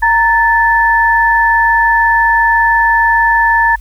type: tone pair together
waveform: sine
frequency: 926.5 / 1752 Hz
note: A#5 / A6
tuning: -11 / -8 cents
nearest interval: major seventh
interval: 1103 cents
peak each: -10 dBFS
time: 0.02-3.76 s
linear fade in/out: 10 ms
effects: added 50 Hz sine -27 dBFS peak until 3.8 s + white hiss -49 dBFS RMS until 3.8 s